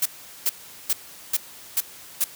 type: noise bursts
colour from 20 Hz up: blue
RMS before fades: -21 dBFS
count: 6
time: 0.02-2.242 s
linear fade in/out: 5 ms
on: 37 ms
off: 400 ms
effects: white hiss -44 dBFS RMS until 2.35 s + high-pass 60 Hz 12 dB/octave